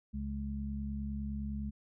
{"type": "harmonic tone", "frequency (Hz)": 69.8, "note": "C#2", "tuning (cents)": 13, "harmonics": [1, 2, 3], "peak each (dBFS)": [-38, -46, -38], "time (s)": [0.13, 1.71], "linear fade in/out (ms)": 20, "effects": []}